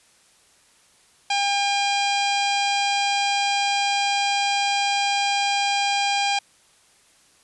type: harmonic tone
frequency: 804 Hz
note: G5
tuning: 44 cents sharp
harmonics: 1 / 2 / 3 / 4 / 5 / 6 / 7 / 8 / 9 / 10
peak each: -22 / -33 / -26 / -28 / -33 / -31 / -36 / -42 / -38 / -40 dBFS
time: 1.3-6.39 s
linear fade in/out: 5 ms
effects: white hiss -57 dBFS RMS until 7.43 s + resampled to 24000 Hz